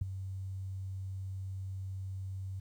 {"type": "tone with ADSR envelope", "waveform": "sine", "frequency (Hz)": 95.3, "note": "G2", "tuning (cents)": -48, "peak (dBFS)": -26, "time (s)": [0.01, 2.6], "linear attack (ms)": 8, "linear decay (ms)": 14, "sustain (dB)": -11, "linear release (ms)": 8, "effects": ["11-bit"]}